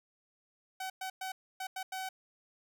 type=tone bursts at uneven times; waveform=sawtooth; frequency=757 Hz; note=F#5; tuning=39 cents sharp; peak=-33 dBFS; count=6; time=0.8-0.9 / 1.01-1.1 / 1.21-1.32 / 1.6-1.67 / 1.76-1.83 / 1.92-2.09 s; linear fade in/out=5 ms; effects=none